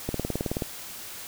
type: click train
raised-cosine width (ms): 2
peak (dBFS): -14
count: 11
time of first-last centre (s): 0.09-0.622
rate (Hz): 18.8
effects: white hiss -40 dBFS RMS until 1.27 s